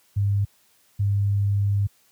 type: tone pair in turn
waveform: sine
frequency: 100.7 / 100.7 Hz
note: G2 / G2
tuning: +47 / +47 cents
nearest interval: unison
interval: 0 cents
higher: neither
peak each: -18 dBFS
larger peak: neither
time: 0.16-0.45 / 0.99-1.87 s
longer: second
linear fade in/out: 10 ms
effects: white hiss -61 dBFS RMS until 2.11 s + high-pass 60 Hz 12 dB/octave